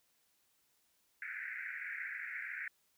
pink band-pass noise, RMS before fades -43 dBFS, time 1.22-2.68 s, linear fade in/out 2 ms, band 1500 to 2300 Hz, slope 96 dB/octave, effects white hiss -75 dBFS RMS until 2.97 s

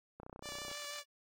click train, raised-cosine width 1 ms, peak -34 dBFS, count 17, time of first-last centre 0.2-0.714 s, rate 31.1 Hz
5% pulse tone with vibrato, 583 Hz, D5, 13 cents flat, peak -31 dBFS, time 0.42-1.04 s, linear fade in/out 50 ms, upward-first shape sine, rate 6.1 Hz, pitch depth 17 cents each way
effects AAC 48 kbps

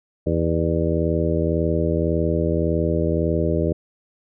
harmonic tone with a mistuned harmonic, 81.8 Hz, E2, 13 cents flat, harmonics 1 / 2 / 3 / 4 / 5 / 6 / 7, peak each -24 / -24 / -29 / -25 / -26 / -27 / -27 dBFS, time 0.26-3.73 s, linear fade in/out 10 ms, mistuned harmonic 7, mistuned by +61 cents, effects none

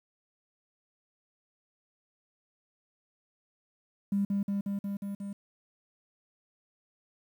triangle tone with echo, 200 Hz, G3, 35 cents sharp, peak -21 dBFS, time 4.12-4.25 s, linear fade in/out 5 ms, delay 180 ms, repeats 6, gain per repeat -2 dB, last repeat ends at 5.33 s, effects tanh soft clip ceiling -23 dBFS + 10-bit

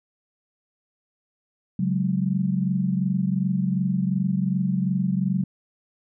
sine chord, C# suspended fourth, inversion none, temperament equal, 138.59 / 185 / 207.7 Hz, C#3 / F#3 / G#3, 0 / 0 / 0 cents, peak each -27 / -22 / -28 dBFS, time 1.79-5.44 s, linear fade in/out 5 ms, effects none

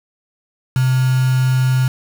sine tone with quantisation, 128.9 Hz, C3, 26 cents flat, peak -12 dBFS, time 0.76-1.88 s, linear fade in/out 2 ms, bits 4, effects none

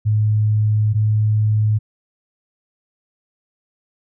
sine tone pair in turn, 106.9 / 107.28 Hz, A2 / A2, -49 / -43 cents, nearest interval unison, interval 6 cents, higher second, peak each -13 dBFS, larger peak neither, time 0.05-0.94 / 0.94-1.79 s, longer first, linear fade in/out 20 ms, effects none

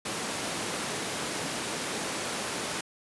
pink high-pass noise, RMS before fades -33 dBFS, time 0.05-2.81 s, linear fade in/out 5 ms, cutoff 210 Hz, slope 12 dB/octave, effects resampled to 24000 Hz

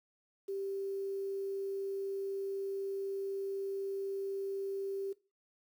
sine tone with quantisation, 392 Hz, G4, in tune, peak -35 dBFS, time 0.48-5.13 s, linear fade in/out 10 ms, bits 10, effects noise-tail reverb RT60 0.3 s tail -19 dB re dry

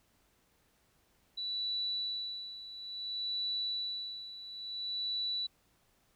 sine tone with tremolo, 3951 Hz, B7, in tune, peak -32 dBFS, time 1.37-5.47 s, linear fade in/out 10 ms, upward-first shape sine, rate 0.58 Hz, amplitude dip 75%, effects pink hiss -71 dBFS RMS until 6.15 s

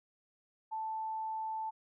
sine tone, 880 Hz, A5, in tune, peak -35 dBFS, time 0.71-1.71 s, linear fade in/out 20 ms, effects none

